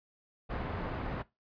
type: low-pass noise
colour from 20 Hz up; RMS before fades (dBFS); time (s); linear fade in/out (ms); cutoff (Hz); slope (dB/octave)
pink; -37; 0.49-1.23; 20; 1500; 12
effects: noise-tail reverb RT60 0.2 s tail -18 dB re dry + resampled to 11025 Hz